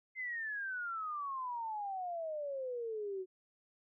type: exponential sweep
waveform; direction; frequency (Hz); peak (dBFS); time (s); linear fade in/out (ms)
sine; down; 2093 to 366.3; -37; 0.15-3.26; 50
effects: none